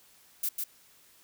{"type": "noise with echo", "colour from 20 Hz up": "violet", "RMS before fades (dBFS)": -30, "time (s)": [0.43, 0.49], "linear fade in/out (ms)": 5, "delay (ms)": 150, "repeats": 1, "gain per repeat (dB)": -3, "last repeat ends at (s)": 0.64, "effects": ["white hiss -60 dBFS RMS until 1.23 s"]}